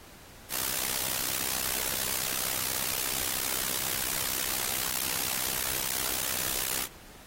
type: noise with amplitude modulation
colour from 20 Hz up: white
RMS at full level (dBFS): -27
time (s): 0.49-6.88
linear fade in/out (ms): 50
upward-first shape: sine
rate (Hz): 64.3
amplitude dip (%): 95
effects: pink hiss -51 dBFS RMS until 7.26 s + AAC 48 kbps